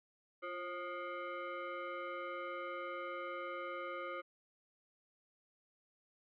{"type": "tone with frequency modulation", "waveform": "sine", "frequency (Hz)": 349.2, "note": "F4", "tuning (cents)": 0, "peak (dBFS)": -40, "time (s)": [0.42, 4.22], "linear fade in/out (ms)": 20, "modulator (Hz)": 885, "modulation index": 1.8, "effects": []}